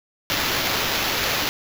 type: noise with sample-and-hold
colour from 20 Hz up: violet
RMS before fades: -23 dBFS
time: 0.3-1.49 s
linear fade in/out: 0 ms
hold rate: 8820 Hz
effects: none